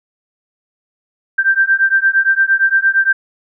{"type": "beating tone pair", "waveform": "sine", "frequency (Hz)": [1568, 1576.7], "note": ["G6", "G6"], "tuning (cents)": [0, 10], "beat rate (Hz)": 8.7, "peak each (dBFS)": -13, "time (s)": [1.38, 3.13], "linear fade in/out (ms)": 10, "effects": []}